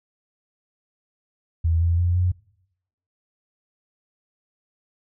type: tone with pitch steps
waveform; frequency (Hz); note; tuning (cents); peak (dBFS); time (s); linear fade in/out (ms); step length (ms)
sine; 82.41 / 84.92 / 87.51 / 90.18; E2 / F2 / F2 / F#2; 0 / -48 / +4 / -44; -17; 1.64-2.32; 10; 170
effects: noise-tail reverb RT60 0.8 s tail -23 dB re dry